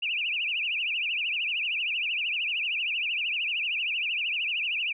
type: tone with vibrato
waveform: sine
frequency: 2632 Hz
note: E7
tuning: 3 cents flat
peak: -26 dBFS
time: 0.02-4.93 s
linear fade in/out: 10 ms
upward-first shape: triangle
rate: 13 Hz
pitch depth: 220 cents each way
effects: none